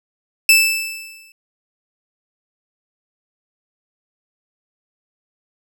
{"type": "tone with exponential decay", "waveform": "sawtooth", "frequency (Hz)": 2638, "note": "E7", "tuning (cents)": 1, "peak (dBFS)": -3, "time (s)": [0.49, 1.32], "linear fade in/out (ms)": 2, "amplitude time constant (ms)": 180, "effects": []}